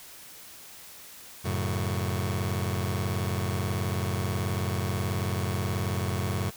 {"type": "chord", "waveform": "sawtooth", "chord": "F# minor", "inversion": "none", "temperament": "just", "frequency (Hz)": [92.5, 111, 138.75], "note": ["F#2", "A2", "C#3"], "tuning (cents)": [0, 16, 2], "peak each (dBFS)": [-25, -28, -30], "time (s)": [1.44, 6.51], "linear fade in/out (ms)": 20, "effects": ["white hiss -47 dBFS RMS until 6.56 s"]}